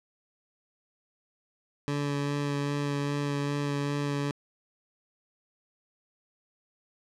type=tone with vibrato; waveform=20% pulse; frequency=143.4 Hz; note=D3; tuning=41 cents flat; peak=-23 dBFS; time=1.88-4.31 s; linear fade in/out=0 ms; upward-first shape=sine; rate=2.5 Hz; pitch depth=12 cents each way; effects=low-pass 7000 Hz 12 dB/octave